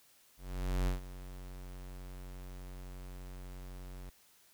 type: tone with ADSR envelope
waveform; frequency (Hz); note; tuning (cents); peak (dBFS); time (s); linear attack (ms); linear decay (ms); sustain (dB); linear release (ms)
square; 45.85; F#1; -15; -29; 0.37-4.1; 500; 130; -16; 8
effects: white hiss -65 dBFS RMS until 4.53 s